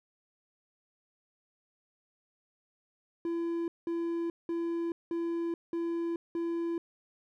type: tone bursts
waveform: triangle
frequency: 337.1 Hz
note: E4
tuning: 39 cents sharp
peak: -28 dBFS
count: 6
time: 3.25-6.78 s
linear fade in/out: 2 ms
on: 430 ms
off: 190 ms
effects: none